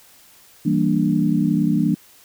sine chord, E half-diminished seventh, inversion none, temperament equal, 164.81 / 196 / 233.1 / 293.7 Hz, E3 / G3 / Bb3 / D4, 0 / 0 / 0 / 0 cents, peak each -21 dBFS, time 0.65-1.95 s, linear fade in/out 10 ms, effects white hiss -50 dBFS RMS until 2.24 s

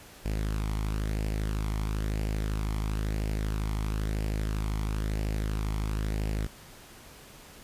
sawtooth tone with flanger, 52.7 Hz, G#1, 26 cents sharp, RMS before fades -30 dBFS, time 0.25-6.47 s, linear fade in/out 10 ms, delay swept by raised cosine 0.4 to 0.93 ms, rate 1 Hz, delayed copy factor +0.55, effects pink hiss -50 dBFS RMS until 7.63 s + resampled to 32000 Hz

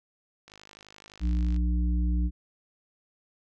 click train, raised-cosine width 0.2 ms, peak -31 dBFS, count 57, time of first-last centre 0.48-1.563 s, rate 51.7 Hz
harmonic tone, 59.9 Hz, A#1, 48 cents sharp, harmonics 1 / 3 / 5, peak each -23 / -33 / -37 dBFS, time 1.2-2.31 s, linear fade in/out 50 ms
effects none

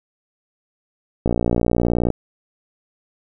click train, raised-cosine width 2 ms, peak -5 dBFS, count 51, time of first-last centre 1.26-2.103 s, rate 59.3 Hz, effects none

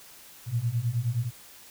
sine beating tone pair, 113.1 / 122.7 Hz, A2 / B2, +48 / -11 cents, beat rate 9.6 Hz, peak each -29 / -27 dBFS, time 0.46-1.31 s, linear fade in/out 50 ms, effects white hiss -50 dBFS RMS until 1.7 s

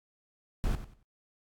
brown noise with echo, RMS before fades -28 dBFS, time 0.64-0.75 s, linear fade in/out 0 ms, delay 93 ms, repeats 3, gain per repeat -12 dB, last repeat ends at 1.029 s, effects AAC 64 kbps

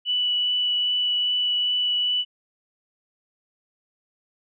sine tone with vibrato, 2960 Hz, F#7, in tune, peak -20 dBFS, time 0.05-2.25 s, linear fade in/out 50 ms, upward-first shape triangle, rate 2.5 Hz, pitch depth 8 cents each way, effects none

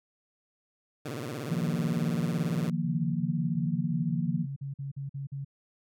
15% pulse tone with vibrato, 132.2 Hz, C3, 18 cents sharp, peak -28 dBFS, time 1.05-2.7 s, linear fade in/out 5 ms, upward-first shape sine, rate 17 Hz, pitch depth 280 cents each way
sine chord, Eb suspended second, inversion none, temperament equal with one note detuned, 155.56 / 173.61 / 233.1 Hz, Eb3 / F3 / Bb3, 0 / -10 / 0 cents, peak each -31 / -30 / -33 dBFS, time 1.47-4.47 s, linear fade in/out 50 ms
sine tone bursts, 138.59 Hz, C#3, in tune, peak -33 dBFS, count 15, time 2.84-5.448 s, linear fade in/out 10 ms, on 130 ms, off 47 ms
effects none

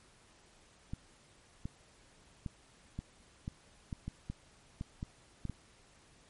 clicks, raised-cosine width 5 ms, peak -26 dBFS, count 12, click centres 0.935 / 1.655 / 2.462 / 2.99 / 3.479 / 3.928 / 4.08 / 4.3 / 4.811 / 5.029 / 5.453 / 5.497 s, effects pink hiss -63 dBFS RMS until 6.29 s + MP3 48 kbps

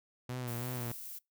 sawtooth tone with vibrato, 122.4 Hz, B2, 15 cents flat, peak -33 dBFS, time 0.29-0.92 s, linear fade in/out 5 ms, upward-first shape sine, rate 3 Hz, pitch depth 65 cents each way
violet noise, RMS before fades -45 dBFS, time 0.47-1.19 s, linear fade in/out 10 ms
effects noise-tail reverb RT60 0.2 s tail -24 dB re dry

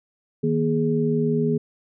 sine tone cluster, 157 / 237.4 / 416.9 Hz, D#3 / A#3 / G#4, +16 / +32 / +7 cents, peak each -23 dBFS, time 0.43-1.58 s, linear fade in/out 10 ms, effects none

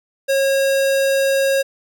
square tone, 544 Hz, C#5, 33 cents flat, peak -15 dBFS, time 0.28-1.63 s, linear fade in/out 20 ms, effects none

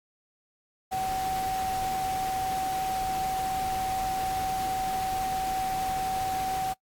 sine tone in noise, 759 Hz, F#5, 44 cents sharp, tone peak -27 dBFS, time 0.91-6.74 s, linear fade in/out 20 ms, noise pink, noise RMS -38 dBFS, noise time 0.91-6.74 s, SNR +8 dB, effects noise-tail reverb RT60 0.1 s tail -22 dB re dry + AAC 64 kbps

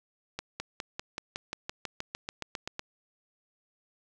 accelerating click train, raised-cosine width 0.2 ms, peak -17 dBFS, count 16, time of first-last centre 0.39-2.794 s, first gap 210 ms, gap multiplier 0.96, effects none

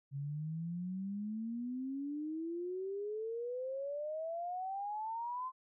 sine exponential sweep, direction up, 136.6 to 1047 Hz, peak -37 dBFS, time 0.11-5.52 s, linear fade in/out 50 ms, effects none

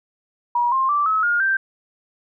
sine tone with pitch steps, 960 / 1059.1 / 1168.3 / 1288.9 / 1421.9 / 1568.6 Hz, B5 / C6 / D6 / E6 / F6 / G6, -49 / +21 / -9 / -39 / +31 / +1 cents, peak -16 dBFS, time 0.55-1.57 s, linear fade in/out 5 ms, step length 170 ms, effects none

